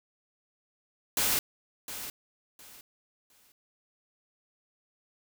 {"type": "noise with echo", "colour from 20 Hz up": "white", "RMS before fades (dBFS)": -27, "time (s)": [1.17, 1.39], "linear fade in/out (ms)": 2, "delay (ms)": 710, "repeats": 3, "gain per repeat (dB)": -12, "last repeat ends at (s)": 3.52, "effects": []}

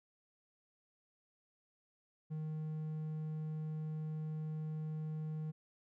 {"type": "tone", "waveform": "triangle", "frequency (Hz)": 155.56, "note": "D#3", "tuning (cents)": 0, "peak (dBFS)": -36, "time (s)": [2.3, 5.52], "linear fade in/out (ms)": 20, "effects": []}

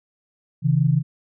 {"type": "tone pair together", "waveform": "sine", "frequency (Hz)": [134.73, 160], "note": ["C#3", "D#3"], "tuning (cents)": [-49, 49], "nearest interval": "minor third", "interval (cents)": 298, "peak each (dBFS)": -18, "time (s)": [0.62, 1.03], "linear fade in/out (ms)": 50, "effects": []}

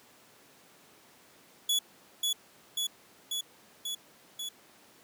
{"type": "tone with echo", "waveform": "sawtooth", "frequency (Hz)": 3399, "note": "G#7", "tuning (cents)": 39, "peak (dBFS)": -22, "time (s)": [1.69, 1.79], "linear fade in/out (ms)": 5, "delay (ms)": 540, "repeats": 5, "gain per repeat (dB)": -2, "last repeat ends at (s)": 4.49, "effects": ["pink hiss -58 dBFS RMS until 5.03 s", "high-pass 200 Hz 12 dB/octave"]}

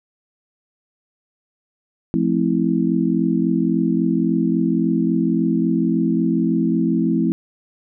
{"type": "chord", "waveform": "sine", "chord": "F major seventh", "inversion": "none", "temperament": "just", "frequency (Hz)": [174.61, 218.3, 261.9, 327.4], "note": ["F3", "A3", "C4", "E4"], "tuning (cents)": [0, -13, 2, -12], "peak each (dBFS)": -21, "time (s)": [2.14, 7.32], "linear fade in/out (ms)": 0, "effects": []}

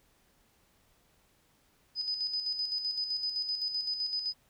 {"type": "tone with tremolo", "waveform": "sine", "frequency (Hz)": 5000, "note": "D#8", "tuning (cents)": 8, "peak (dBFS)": -29, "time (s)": [1.95, 4.34], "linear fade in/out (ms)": 50, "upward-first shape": "square", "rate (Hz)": 7.8, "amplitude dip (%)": 50, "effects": ["pink hiss -68 dBFS RMS until 4.49 s"]}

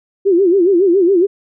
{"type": "tone with vibrato", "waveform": "sine", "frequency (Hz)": 367.9, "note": "F#4", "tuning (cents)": -10, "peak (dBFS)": -8, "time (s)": [0.25, 1.27], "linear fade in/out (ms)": 20, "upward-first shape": "sine", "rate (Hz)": 7.2, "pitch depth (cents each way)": 160, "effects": []}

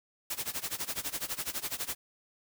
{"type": "noise with tremolo", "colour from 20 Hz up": "white", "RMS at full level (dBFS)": -33, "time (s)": [0.3, 1.95], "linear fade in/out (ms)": 5, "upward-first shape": "sine", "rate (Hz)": 12, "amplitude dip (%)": 90, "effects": []}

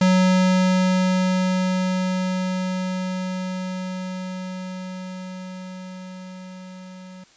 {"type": "tone with level ramp", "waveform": "square", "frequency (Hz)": 185, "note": "F#3", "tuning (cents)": 0, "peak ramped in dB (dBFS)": [-14, -39], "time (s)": [0.01, 7.24], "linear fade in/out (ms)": 5, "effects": ["white hiss -54 dBFS RMS until 7.36 s", "resampled to 16000 Hz"]}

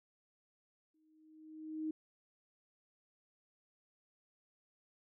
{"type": "tone with exponential growth", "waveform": "sine", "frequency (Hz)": 312.7, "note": "D#4", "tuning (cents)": 9, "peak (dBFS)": -34, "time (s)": [0.94, 1.91], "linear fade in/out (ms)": 5, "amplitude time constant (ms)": 210, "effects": []}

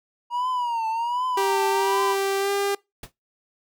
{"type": "tone with vibrato", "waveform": "triangle", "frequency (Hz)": 950, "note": "A#5", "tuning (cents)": 33, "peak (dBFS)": -21, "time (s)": [0.3, 2.16], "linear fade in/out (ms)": 50, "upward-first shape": "triangle", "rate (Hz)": 1.3, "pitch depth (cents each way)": 130}
{"type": "tone with pitch glide", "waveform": "sawtooth", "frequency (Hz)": [392, 400.2], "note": ["G4", "G4"], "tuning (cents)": [0, 36], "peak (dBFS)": -18, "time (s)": [1.37, 2.75], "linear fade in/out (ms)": 5, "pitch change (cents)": 36, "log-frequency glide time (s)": [2.39, 2.5]}
{"type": "noise with exponential decay", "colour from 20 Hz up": "pink", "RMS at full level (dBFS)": -32, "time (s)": [3.03, 3.12], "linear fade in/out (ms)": 5, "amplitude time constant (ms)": 18}
{"effects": ["noise-tail reverb RT60 0.2 s tail -23 dB re dry"]}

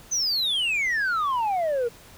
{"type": "exponential sweep", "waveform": "sine", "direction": "down", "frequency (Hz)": [6272, 455.7], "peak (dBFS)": -19, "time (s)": [0.11, 1.89], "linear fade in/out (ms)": 20, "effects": ["tanh soft clip ceiling -21 dBFS", "pink hiss -49 dBFS RMS until 2.17 s"]}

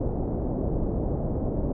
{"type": "low-pass noise", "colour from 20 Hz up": "pink", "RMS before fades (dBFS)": -27, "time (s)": [0, 1.73], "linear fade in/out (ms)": 10, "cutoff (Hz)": 610, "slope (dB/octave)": 24, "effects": []}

